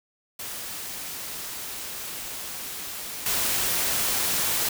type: noise with level steps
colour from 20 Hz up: white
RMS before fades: -35 / -25 dBFS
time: 0.39-4.69 s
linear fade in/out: 5 ms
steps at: 3.26 s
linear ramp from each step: 2 ms
effects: none